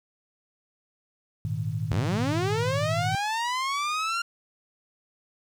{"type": "chord", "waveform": "sine", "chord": "Ab suspended second", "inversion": "none", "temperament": "just", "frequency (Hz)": [103.83, 116.8, 155.74], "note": ["Ab2", "Bb2", "Eb3"], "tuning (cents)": [0, 4, 2], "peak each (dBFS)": -31, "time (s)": [1.45, 3.15], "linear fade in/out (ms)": 0}
{"type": "linear sweep", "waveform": "sawtooth", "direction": "up", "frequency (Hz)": [67, 1400], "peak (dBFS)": -22, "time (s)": [1.91, 4.22], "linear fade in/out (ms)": 5}
{"effects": ["low-pass 7000 Hz 12 dB/octave", "9-bit"]}